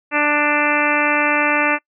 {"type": "harmonic tone", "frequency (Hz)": 295.2, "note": "D4", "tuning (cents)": 9, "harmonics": [1, 2, 3, 4, 5, 6, 7, 8, 9], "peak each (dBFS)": [-23, -23, -23, -23, -23, -23, -23, -23, -23], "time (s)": [0.11, 1.79], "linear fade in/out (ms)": 50, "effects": ["noise-tail reverb RT60 0.1 s tail -26 dB re dry"]}